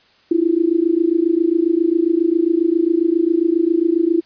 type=tone with amplitude modulation; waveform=sine; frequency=334.6 Hz; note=E4; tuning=26 cents sharp; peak=-9 dBFS; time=0.31-4.21 s; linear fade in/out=5 ms; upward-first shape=sine; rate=27.4 Hz; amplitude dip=90%; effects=white hiss -54 dBFS RMS until 4.25 s + resampled to 11025 Hz